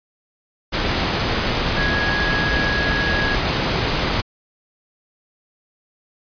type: tone in noise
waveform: sine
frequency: 1661.2 Hz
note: G#6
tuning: in tune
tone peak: -21 dBFS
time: 1.76-3.36 s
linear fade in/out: 20 ms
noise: pink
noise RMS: -20 dBFS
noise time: 0.72-4.22 s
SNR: -4 dB
effects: resampled to 11025 Hz